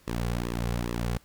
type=tone with flanger; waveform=sawtooth; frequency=58.9 Hz; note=A#1; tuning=19 cents sharp; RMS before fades=-30 dBFS; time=0.07-1.18 s; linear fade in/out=10 ms; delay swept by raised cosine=1.3 to 3.3 ms; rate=2.4 Hz; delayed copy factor=-0.95; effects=pink hiss -60 dBFS RMS until 1.24 s